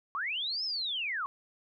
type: linear two-way sweep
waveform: sine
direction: up then down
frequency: 1046.5 to 5350 to 1046.5 Hz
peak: -31 dBFS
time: 0.15-1.26 s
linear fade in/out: 0 ms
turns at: 0.64 s
effects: none